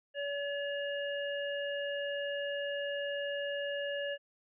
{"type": "harmonic tone", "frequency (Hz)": 569, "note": "C#5", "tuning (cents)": 45, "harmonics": [1, 3, 5], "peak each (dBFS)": [-35, -40, -42], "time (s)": [0.14, 4.18], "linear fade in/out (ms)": 50, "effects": []}